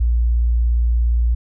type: tone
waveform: sine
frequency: 58.6 Hz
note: A#1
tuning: 10 cents sharp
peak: -13 dBFS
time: 0-1.35 s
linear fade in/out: 10 ms
effects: none